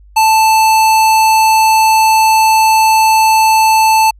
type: tone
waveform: square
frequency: 880 Hz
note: A5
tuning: in tune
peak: -7 dBFS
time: 0.16-4.11 s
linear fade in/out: 10 ms
effects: added 50 Hz sine -38 dBFS peak until 4.19 s + resampled to 32000 Hz